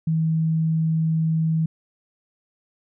sine tone, 160.6 Hz, E3, 45 cents flat, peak -18 dBFS, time 0.07-1.66 s, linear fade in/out 5 ms, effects none

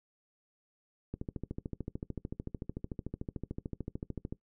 click train, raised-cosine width 3 ms, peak -24 dBFS, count 44, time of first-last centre 1.14-4.325 s, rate 13.5 Hz, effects noise-tail reverb RT60 0.1 s tail -19 dB re dry

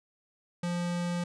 square tone, 174.61 Hz, F3, in tune, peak -30 dBFS, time 0.63-1.24 s, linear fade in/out 5 ms, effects resampled to 22050 Hz

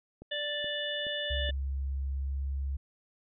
click train, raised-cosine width 2 ms, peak -33 dBFS, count 4, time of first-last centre 0.22-1.491 s, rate 2.36 Hz
harmonic tone, 587.3 Hz, D5, in tune, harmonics 1 / 3 / 5 / 6, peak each -37 / -37 / -37 / -37 dBFS, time 0.31-1.51 s, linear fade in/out 10 ms
sine tone with pitch glide, 68 to 68.47 Hz, C#2 to C#2, -33 to -21 cents, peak -30 dBFS, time 1.3-2.77 s, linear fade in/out 10 ms, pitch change +12 cents, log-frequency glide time 2.19-2.34 s
effects none

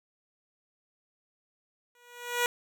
10% pulse tone with exponential growth, 483.5 Hz, B4, 37 cents flat, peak -14 dBFS, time 1.95-2.46 s, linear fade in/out 1 ms, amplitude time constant 110 ms, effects none

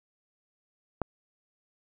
click, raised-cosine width 1 ms, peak -14 dBFS, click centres 1.017 s, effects none

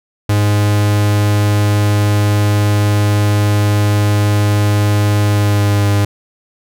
45% pulse tone with pitch glide, 103.6 to 101.82 Hz, G#2 to G#2, -4 to -34 cents, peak -10 dBFS, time 0.29-6.05 s, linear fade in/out 5 ms, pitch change -30 cents, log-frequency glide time 5.29-5.88 s, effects none

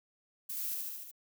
violet noise with echo, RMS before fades -39 dBFS, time 0.49-0.75 s, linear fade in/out 10 ms, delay 73 ms, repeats 5, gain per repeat -2 dB, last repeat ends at 1.115 s, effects none

